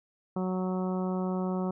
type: harmonic tone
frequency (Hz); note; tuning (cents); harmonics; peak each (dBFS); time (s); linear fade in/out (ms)
185; F#3; 0; 1 / 2 / 3 / 4 / 5 / 6 / 7; -29 / -35 / -39 / -41 / -43 / -45 / -46; 0.36-1.71; 5
effects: none